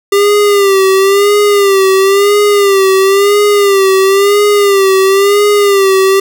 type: tone with vibrato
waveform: square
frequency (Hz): 397.6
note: G4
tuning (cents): +25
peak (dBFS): -6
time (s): 0.12-6.2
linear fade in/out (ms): 5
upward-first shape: sine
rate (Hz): 0.98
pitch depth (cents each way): 68
effects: none